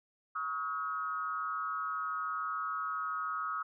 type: tone with frequency modulation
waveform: sine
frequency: 1273 Hz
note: D#6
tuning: 39 cents sharp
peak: -33 dBFS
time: 0.35-3.63 s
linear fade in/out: 10 ms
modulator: 153 Hz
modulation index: 0.79
effects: none